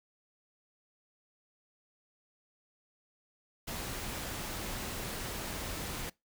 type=noise; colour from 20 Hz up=pink; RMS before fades=-39 dBFS; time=3.67-6.1 s; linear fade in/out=10 ms; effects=noise-tail reverb RT60 0.2 s tail -23 dB re dry